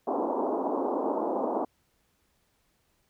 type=band-pass noise; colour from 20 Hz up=pink; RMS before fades=-29 dBFS; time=0.07-1.65 s; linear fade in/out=5 ms; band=250 to 1000 Hz; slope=48 dB/octave; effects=pink hiss -71 dBFS RMS until 3.09 s